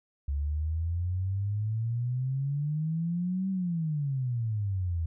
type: exponential two-way sweep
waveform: sine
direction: up then down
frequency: 69.3 to 193.4 to 80.5 Hz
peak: -27 dBFS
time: 0.28-5.06 s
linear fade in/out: 5 ms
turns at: 3.5 s
effects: none